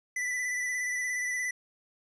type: tone with vibrato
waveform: square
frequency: 1986 Hz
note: B6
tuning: 9 cents sharp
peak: -30 dBFS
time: 0.16-1.51 s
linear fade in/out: 5 ms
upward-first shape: square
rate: 17 Hz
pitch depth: 20 cents each way
effects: resampled to 22050 Hz + 11-bit